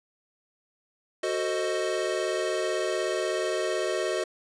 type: chord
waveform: square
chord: F# diminished seventh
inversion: none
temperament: equal with one note detuned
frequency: 370 / 446.1 / 523.3 / 622.3 Hz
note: F#4 / A4 / C5 / Eb5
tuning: 0 / +24 / 0 / 0 cents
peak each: -31 / -34 / -35 / -31 dBFS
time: 1.23-4.24 s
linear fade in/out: 5 ms
effects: resampled to 22050 Hz